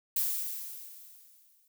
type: noise with exponential decay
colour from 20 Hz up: violet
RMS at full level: -28 dBFS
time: 0.16-1.68 s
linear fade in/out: 5 ms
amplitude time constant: 330 ms
effects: none